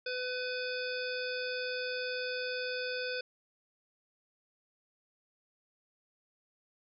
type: harmonic tone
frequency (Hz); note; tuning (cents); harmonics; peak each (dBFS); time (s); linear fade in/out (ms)
502; B4; +28; 1 / 3 / 5 / 7 / 9 / 10; -37 / -39 / -42 / -46 / -44 / -45; 0.06-3.21; 5
effects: none